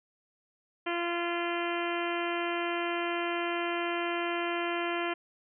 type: harmonic tone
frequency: 344.3 Hz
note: F4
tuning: 25 cents flat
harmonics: 1 / 2 / 3 / 4 / 5 / 6 / 7 / 8 / 9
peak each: -33 / -36 / -38 / -39 / -40 / -41 / -41 / -42 / -43 dBFS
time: 0.86-5.14 s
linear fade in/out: 10 ms
effects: none